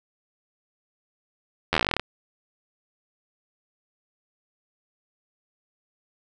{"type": "slowing click train", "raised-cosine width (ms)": 0.3, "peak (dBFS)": -5, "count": 15, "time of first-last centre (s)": [1.73, 1.996], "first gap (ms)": 11, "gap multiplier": 1.08, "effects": []}